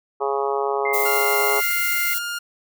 harmonic tone, 138.6 Hz, C#3, in tune, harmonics 3 / 4 / 5 / 6 / 7 / 8 / 9, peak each -23 / -30 / -29 / -27 / -31 / -29 / -33 dBFS, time 0.2-1.61 s, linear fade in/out 20 ms
sine tone, 2093 Hz, C7, in tune, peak -23 dBFS, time 0.85-2.14 s, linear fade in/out 5 ms
violet noise, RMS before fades -25 dBFS, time 0.93-2.19 s, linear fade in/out 10 ms
sawtooth tone with pitch glide, 1396.9 to 1409.9 Hz, F6 to F6, 0 to +16 cents, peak -22 dBFS, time 1.05-2.39 s, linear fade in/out 10 ms, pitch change +16 cents, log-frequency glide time 1.4-1.72 s
effects none

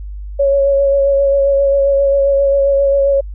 sine tone with vibrato, 555 Hz, C#5, 2 cents sharp, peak -9 dBFS, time 0.39-3.21 s, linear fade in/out 10 ms, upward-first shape sine, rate 7.5 Hz, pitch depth 18 cents each way, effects added 50 Hz sine -24 dBFS peak until 3.34 s

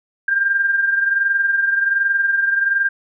sine tone pair together, 1593.7 / 1615 Hz, G6 / G#6, +28 / -49 cents, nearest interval unison, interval 23 cents, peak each -15 / -23 dBFS, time 0.28-2.89 s, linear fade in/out 5 ms, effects none

